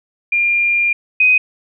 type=tone pair in turn; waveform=sine; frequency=2400 / 2506 Hz; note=D7 / D#7; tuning=+37 / +12 cents; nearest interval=minor second; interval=75 cents; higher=second; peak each=-12 / -8 dBFS; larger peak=second; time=0.32-0.93 / 1.2-1.38 s; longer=first; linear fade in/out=5 ms; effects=none